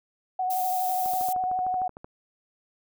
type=tone with vibrato; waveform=sine; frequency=740 Hz; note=F#5; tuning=in tune; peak=-24 dBFS; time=0.39-1.88 s; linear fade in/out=5 ms; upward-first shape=sine; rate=12 Hz; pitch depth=24 cents each way
type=noise; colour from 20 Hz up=violet; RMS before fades=-34 dBFS; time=0.5-1.33 s; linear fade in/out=5 ms
type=click train; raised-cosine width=1 ms; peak=-27 dBFS; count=14; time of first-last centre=1.06-2.045 s; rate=13.2 Hz
effects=none